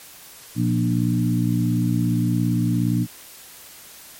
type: harmonic tone with a mistuned harmonic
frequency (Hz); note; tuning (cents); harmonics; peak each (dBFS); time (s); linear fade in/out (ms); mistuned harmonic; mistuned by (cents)
59.5; A#1; +36; 2 / 3 / 4 / 5; -21 / -23 / -24 / -25; 0.55-3.07; 50; 3; -21
effects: white hiss -43 dBFS RMS until 4.19 s + MP3 64 kbps